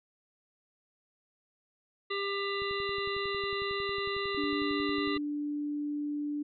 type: harmonic tone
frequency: 397.9 Hz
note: G4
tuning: 26 cents sharp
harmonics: 1 / 3 / 5 / 7 / 9 / 10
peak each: -34 / -37 / -38 / -41 / -45 / -41 dBFS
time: 2.1-5.18 s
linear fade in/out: 10 ms
type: click train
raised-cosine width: 5 ms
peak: -37 dBFS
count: 29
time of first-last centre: 2.62-5.165 s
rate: 11 Hz
type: tone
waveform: sine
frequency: 293.7 Hz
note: D4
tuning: in tune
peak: -31 dBFS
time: 4.37-6.43 s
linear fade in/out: 10 ms
effects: none